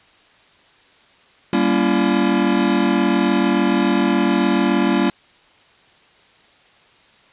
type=chord; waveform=square; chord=G diminished seventh; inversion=none; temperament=just; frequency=196 / 235.2 / 282.2 / 338.7 Hz; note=G3 / Bb3 / Db4 / Fb4; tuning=0 / +16 / +31 / +47 cents; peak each=-21 dBFS; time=1.53-5.1 s; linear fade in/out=2 ms; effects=white hiss -52 dBFS RMS until 7.32 s + resampled to 8000 Hz